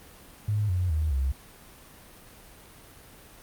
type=tone with pitch steps; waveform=sine; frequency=104.9 / 90.27 / 77.68 / 66.85 Hz; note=G#2 / F#2 / D#2 / C2; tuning=+18 / -42 / -2 / +38 cents; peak=-23 dBFS; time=0.48-1.32 s; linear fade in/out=5 ms; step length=210 ms; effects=pink hiss -50 dBFS RMS until 3.42 s + Opus 32 kbps